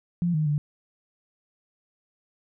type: tone with pitch steps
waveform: sine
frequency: 173.4 / 154.2 / 147.4 Hz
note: F3 / D#3 / D3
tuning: -12 / -15 / +7 cents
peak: -21 dBFS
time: 0.22-0.58 s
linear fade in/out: 0 ms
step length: 120 ms
effects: none